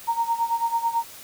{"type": "tone with tremolo", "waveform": "sine", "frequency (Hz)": 926, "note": "A#5", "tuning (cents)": -12, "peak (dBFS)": -18, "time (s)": [0.07, 1.04], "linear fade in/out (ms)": 20, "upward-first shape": "sine", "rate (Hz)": 9.1, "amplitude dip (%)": 80, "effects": ["white hiss -43 dBFS RMS until 1.23 s"]}